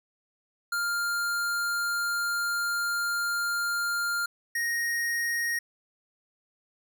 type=tone pair in turn; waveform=square; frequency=1400 / 1868.8 Hz; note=F6 / A#6; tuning=+4 / +4 cents; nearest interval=perfect fourth; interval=500 cents; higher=second; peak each=-27 dBFS; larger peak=neither; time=0.72-4.26 / 4.55-5.59 s; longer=first; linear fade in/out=5 ms; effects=none